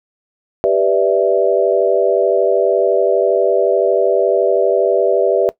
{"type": "chord", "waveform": "sine", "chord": "E minor seventh", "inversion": "first", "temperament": "equal", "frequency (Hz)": [392, 493.9, 587.3, 659.3], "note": ["G4", "B4", "D5", "E5"], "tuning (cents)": [0, 0, 0, 0], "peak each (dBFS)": -16, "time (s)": [0.64, 5.49], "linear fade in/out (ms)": 0, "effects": ["noise-tail reverb RT60 0.1 s tail -18 dB re dry"]}